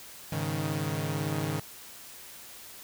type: chord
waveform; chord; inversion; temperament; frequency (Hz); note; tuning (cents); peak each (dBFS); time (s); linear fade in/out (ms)
sawtooth; Ab suspended fourth; none; equal with one note detuned; 103.83 / 138.59 / 156.46; Ab2 / Db3 / Eb3; 0 / 0 / +10; -32 / -30 / -28; 0.32-1.6; 5
effects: white hiss -47 dBFS RMS until 2.83 s